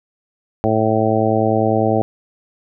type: harmonic tone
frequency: 110 Hz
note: A2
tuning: in tune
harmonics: 1 / 2 / 3 / 4 / 5 / 6 / 7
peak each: -21 / -21 / -21 / -21 / -21 / -21 / -21 dBFS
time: 0.64-2.02 s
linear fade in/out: 0 ms
effects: none